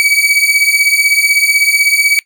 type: beating tone pair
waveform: 40% pulse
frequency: 2267 / 2283 Hz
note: C#7 / D7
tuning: +38 / -50 cents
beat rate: 16 Hz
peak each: -11 dBFS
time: 0-2.19 s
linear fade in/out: 0 ms
effects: noise-tail reverb RT60 0.1 s tail -20 dB re dry